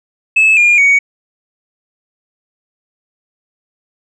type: tone with pitch steps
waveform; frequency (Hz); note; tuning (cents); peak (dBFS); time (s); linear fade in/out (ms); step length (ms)
sine; 2603 / 2415 / 2240; E7 / D7 / C#7; -22 / +48 / +18; -4; 0.36-0.99; 10; 210
effects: tanh soft clip ceiling -4 dBFS